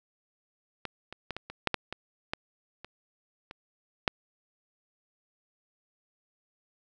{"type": "clicks", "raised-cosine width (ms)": 0.3, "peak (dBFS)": [-18, -24, -18, -20, -24, -8, -10, -19, -14, -26, -26, -7], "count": 12, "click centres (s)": [0.853, 1.126, 1.307, 1.366, 1.5, 1.673, 1.743, 1.926, 2.335, 2.846, 3.511, 4.078], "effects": []}